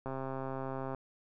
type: click train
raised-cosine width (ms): 1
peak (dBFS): -25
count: 119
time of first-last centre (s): 0.06-0.947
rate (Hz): 133
effects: none